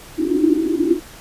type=band-pass noise; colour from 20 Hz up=white; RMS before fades=-17 dBFS; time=0.17-1 s; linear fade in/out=50 ms; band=290 to 350 Hz; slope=96 dB/octave; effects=pink hiss -40 dBFS RMS until 1.2 s + resampled to 32000 Hz